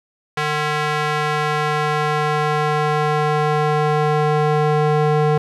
square tone with band-pass filter sweep, 151 Hz, D3, 48 cents sharp, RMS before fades -18 dBFS, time 0.37-5.38 s, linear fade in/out 5 ms, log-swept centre 1700 to 540 Hz, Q 0.81, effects none

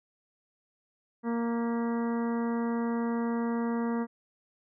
harmonic tone with a mistuned harmonic, 233.1 Hz, A#3, in tune, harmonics 1 / 2 / 3 / 4 / 5 / 6 / 7 / 8, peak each -28 / -35 / -43 / -40 / -43 / -49 / -49 / -49 dBFS, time 1.23-4.07 s, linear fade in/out 50 ms, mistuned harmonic 8, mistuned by +61 cents, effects none

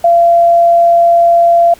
sine tone, 684 Hz, F5, 36 cents flat, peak -4 dBFS, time 0.04-1.74 s, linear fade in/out 5 ms, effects pink hiss -40 dBFS RMS until 1.79 s

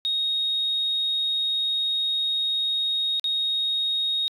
sine tone with dropouts, 3739 Hz, A#7, 4 cents sharp, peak -21 dBFS, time 0.05-4.28 s, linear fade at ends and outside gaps 0 ms, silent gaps 3.196-3.242 s, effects tanh soft clip ceiling -17 dBFS

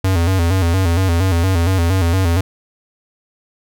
square tone with vibrato, 89.4 Hz, F2, 41 cents sharp, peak -13 dBFS, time 0.04-2.41 s, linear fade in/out 5 ms, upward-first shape square, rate 4.3 Hz, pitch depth 100 cents each way, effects none

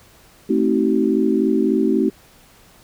sine chord, A diminished seventh, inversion none, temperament just, 220 / 264 / 316.8 / 380.2 Hz, A3 / C4 / Eb4 / Gb4, 0 / +16 / +31 / +47 cents, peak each -20 dBFS, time 0.49-2.1 s, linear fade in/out 10 ms, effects pink hiss -50 dBFS RMS until 2.83 s

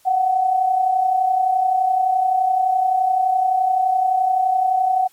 sine tone pair together, 720 / 751.7 Hz, F#5 / F#5, -47 / +27 cents, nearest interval minor second, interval 74 cents, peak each -23 / -15 dBFS, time 0.05-5.08 s, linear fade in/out 20 ms, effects white hiss -55 dBFS RMS until 5.12 s + MP3 64 kbps

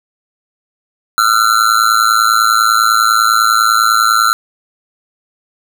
square tone with amplitude modulation, 1356 Hz, E6, 49 cents sharp, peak -5 dBFS, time 1.18-4.33 s, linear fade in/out 0 ms, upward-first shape sine, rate 110 Hz, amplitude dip 95%, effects none

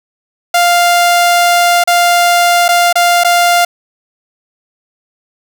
sawtooth tone with dropouts, 698.5 Hz, F5, in tune, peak -3 dBFS, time 0.54-3.65 s, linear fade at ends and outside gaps 5 ms, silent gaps 1.839-1.874 / 2.682-2.688 / 2.928-2.955 / 3.237-3.246 s, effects none

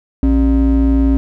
triangle ring-modulated tone, 164.81 Hz, E3, in tune, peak -4 dBFS, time 0.23-1.17 s, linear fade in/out 0 ms, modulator 107 Hz, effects none

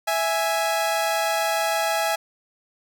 sawtooth tone pair together, 659.3 / 830.7 Hz, E5 / G#5, 0 / 0 cents, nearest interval major third, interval 400 cents, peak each -20 dBFS, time 0.07-2.16 s, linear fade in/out 10 ms, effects none

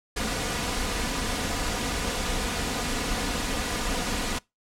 pink noise with comb filter, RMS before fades -28 dBFS, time 0.16-4.39 s, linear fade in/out 10 ms, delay 4.1 ms, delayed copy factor +0.5, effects noise-tail reverb RT60 0.2 s tail -23 dB re dry + low-pass 9000 Hz 12 dB/octave

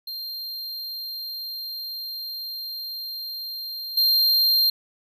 square tone with level steps, 4186 Hz, C8, in tune, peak -31 / -17 dBFS, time 0.07-4.7 s, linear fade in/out 5 ms, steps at 3.97 s, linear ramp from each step 5 ms, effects none

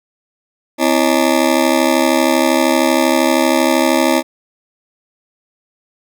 20% pulse ring-modulated tone, 293.7 Hz, D4, in tune, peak -3 dBFS, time 0.78-4.23 s, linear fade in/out 50 ms, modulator 36.4 Hz, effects none

